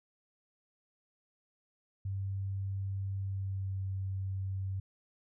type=tone with pitch glide; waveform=sine; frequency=97.4 to 95.95 Hz; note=G2 to G2; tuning=-11 to -37 cents; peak=-33 dBFS; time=2.05-4.8 s; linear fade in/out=5 ms; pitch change=-26 cents; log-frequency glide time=3.19-3.79 s; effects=none